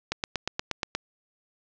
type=click train; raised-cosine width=0.2 ms; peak=-10 dBFS; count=8; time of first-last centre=0.12-0.95 s; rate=8.43 Hz; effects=resampled to 16000 Hz + 7-bit